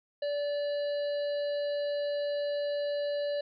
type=harmonic tone; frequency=579 Hz; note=D5; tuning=25 cents flat; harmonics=1 / 3 / 5 / 7 / 8; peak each=-29 / -46 / -49 / -46 / -52 dBFS; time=0.22-3.41 s; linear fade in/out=5 ms; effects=none